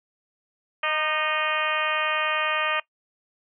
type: harmonic tone with a mistuned harmonic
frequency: 310 Hz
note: D#4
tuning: 6 cents flat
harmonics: 2 / 3 / 4 / 5 / 6 / 7 / 8 / 9 / 10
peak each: -31 / -34 / -28 / -34 / -30 / -34 / -29 / -33 / -34 dBFS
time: 0.83-2.8 s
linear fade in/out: 5 ms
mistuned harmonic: 4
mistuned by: -28 cents
effects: noise-tail reverb RT60 0.1 s tail -20 dB re dry